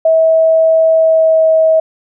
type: tone with pitch glide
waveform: sine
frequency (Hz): 646 to 640.4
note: E5 to D#5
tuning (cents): -35 to +50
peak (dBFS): -6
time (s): 0.05-1.8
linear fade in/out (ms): 5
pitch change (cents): -15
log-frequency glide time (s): 0.93-1.47
effects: none